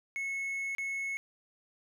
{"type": "tone with dropouts", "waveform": "triangle", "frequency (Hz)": 2191, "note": "C#7", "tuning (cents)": -21, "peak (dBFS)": -31, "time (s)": [0.16, 1.17], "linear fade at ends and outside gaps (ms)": 0, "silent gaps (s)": [0.75, 0.783], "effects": []}